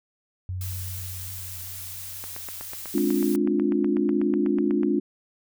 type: tone with exponential decay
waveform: sine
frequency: 92 Hz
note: F#2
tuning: 9 cents flat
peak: -27 dBFS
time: 0.49-3.67 s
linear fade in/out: 0 ms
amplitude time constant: 690 ms
type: noise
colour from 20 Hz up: blue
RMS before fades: -37 dBFS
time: 0.61-3.36 s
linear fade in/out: 2 ms
type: click train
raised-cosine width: 0.5 ms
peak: -23 dBFS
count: 22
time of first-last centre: 2.24-4.833 s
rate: 8.1 Hz
type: chord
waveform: sine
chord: D half-diminished seventh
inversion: second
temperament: just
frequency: 211.4 / 264.3 / 293.7 / 352.4 Hz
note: Ab3 / C4 / D4 / F4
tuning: +31 / +18 / 0 / +16 cents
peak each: -26 / -28 / -24 / -25 dBFS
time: 2.94-5 s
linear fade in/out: 10 ms
effects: none